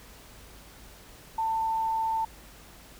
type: tone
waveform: sine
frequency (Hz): 893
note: A5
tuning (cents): +25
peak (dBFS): -25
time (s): 1.38-2.25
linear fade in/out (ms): 5
effects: added 50 Hz sine -53 dBFS peak until 2.99 s + pink hiss -51 dBFS RMS until 2.99 s